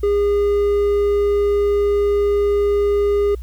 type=tone; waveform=triangle; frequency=407.5 Hz; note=G#4; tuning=33 cents flat; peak=-12 dBFS; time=0.03-3.35 s; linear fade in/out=5 ms; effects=added 60 Hz sine -27 dBFS peak until 3.42 s + white hiss -55 dBFS RMS until 3.42 s